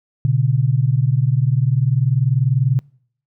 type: tone pair together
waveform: sine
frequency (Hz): 121.3 / 141.54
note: B2 / C#3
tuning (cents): -31 / +36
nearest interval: minor third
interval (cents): 267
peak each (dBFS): -16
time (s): 0.25-2.79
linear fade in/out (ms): 0
effects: noise-tail reverb RT60 0.6 s tail -25 dB re dry